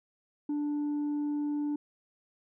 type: tone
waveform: sine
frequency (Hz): 293.7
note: D4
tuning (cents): 0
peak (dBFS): -26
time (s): 0.49-1.76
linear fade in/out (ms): 5
effects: tanh soft clip ceiling -28 dBFS

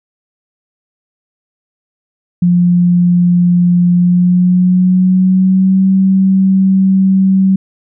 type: tone with pitch glide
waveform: sine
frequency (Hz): 176.2 to 191.04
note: F3 to G3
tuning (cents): +16 to -44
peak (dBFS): -6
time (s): 2.42-7.56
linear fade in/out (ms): 5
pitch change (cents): +140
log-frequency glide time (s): 3.92-5.87
effects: none

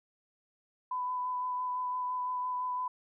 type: tone with vibrato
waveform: sine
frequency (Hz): 1000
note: B5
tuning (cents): +21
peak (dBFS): -31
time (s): 0.91-2.88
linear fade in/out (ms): 5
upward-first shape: sine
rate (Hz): 5.9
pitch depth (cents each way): 13
effects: none

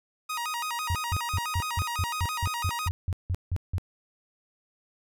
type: tone with vibrato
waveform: sawtooth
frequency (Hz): 1088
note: C#6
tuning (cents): -33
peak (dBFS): -26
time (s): 0.29-2.89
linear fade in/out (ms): 10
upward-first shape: square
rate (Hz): 6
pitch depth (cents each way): 240
type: tone bursts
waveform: sine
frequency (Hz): 90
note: F#2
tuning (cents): -47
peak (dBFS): -24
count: 14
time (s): 0.9-3.782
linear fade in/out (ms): 0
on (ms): 48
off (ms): 170
effects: none

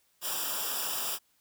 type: noise with comb filter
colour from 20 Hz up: white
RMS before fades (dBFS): -33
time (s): 0.21-1.19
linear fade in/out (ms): 50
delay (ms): 0.47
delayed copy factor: -0.85
effects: white hiss -70 dBFS RMS until 1.4 s

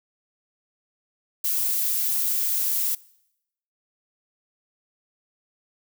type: noise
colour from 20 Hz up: violet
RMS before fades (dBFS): -24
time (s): 1.44-2.95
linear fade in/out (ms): 5
effects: noise-tail reverb RT60 0.8 s tail -22 dB re dry

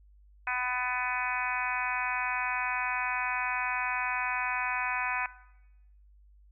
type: harmonic tone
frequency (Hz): 250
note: B3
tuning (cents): +21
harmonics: 3 / 4 / 5 / 6 / 7 / 8 / 9 / 10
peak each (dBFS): -38 / -36 / -40 / -34 / -38 / -40 / -37 / -36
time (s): 0.47-5.26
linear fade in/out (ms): 2
effects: noise-tail reverb RT60 0.9 s tail -18 dB re dry + added 50 Hz sine -55 dBFS peak until 6.51 s

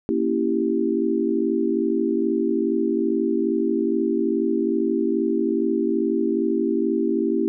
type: chord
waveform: sine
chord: A# diminished seventh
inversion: none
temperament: equal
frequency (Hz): 233.1 / 277.2 / 329.6 / 392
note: A#3 / C#4 / E4 / G4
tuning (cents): 0 / 0 / 0 / 0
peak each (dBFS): -25 / -26 / -23 / -24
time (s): 0.09-7.48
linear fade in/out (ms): 0
effects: none

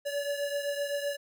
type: beating tone pair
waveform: square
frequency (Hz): 570 / 577.8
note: C#5 / D5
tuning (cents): +48 / -28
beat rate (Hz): 7.8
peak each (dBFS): -32 / -37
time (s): 0.05-1.17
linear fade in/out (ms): 20
effects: none

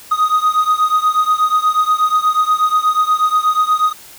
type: beating tone pair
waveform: triangle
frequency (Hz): 1244.5 / 1252.8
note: D#6 / D#6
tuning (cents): 0 / +11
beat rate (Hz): 8.3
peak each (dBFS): -12 / -14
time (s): 0.11-3.93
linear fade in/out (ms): 10
effects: white hiss -39 dBFS RMS until 4.18 s

